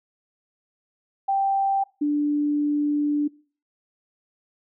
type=tone pair in turn; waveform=sine; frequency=784 / 293.7 Hz; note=G5 / D4; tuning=0 / 0 cents; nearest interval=octave + perfect fourth; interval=1700 cents; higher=first; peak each=-19 / -19 dBFS; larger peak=neither; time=1.28-1.84 / 2.01-3.28 s; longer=second; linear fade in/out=10 ms; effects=noise-tail reverb RT60 0.4 s tail -22 dB re dry